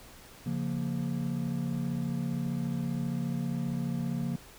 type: chord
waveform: triangle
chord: Bb minor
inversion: first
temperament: just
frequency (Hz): 139.85 / 174.81 / 233.1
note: Db3 / F3 / Bb3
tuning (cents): +16 / +2 / 0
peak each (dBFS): -32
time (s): 0.46-4.36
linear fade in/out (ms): 5
effects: pink hiss -52 dBFS RMS until 4.58 s